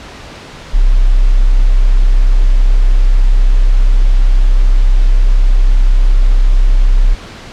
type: tone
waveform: sine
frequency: 32.7 Hz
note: C1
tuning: in tune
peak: -4 dBFS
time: 0.73-7.15 s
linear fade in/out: 20 ms
effects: pink hiss -31 dBFS RMS until 7.52 s + low-pass 5000 Hz 12 dB/octave